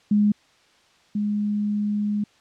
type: tone pair in turn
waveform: sine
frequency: 207.7 / 207.7 Hz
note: G#3 / G#3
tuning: 0 / 0 cents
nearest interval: unison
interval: 0 cents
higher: neither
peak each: -15 / -21 dBFS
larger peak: first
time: 0.11-0.32 / 1.15-2.24 s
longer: second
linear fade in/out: 5 ms
effects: white hiss -58 dBFS RMS until 2.4 s + low-pass 5000 Hz 12 dB/octave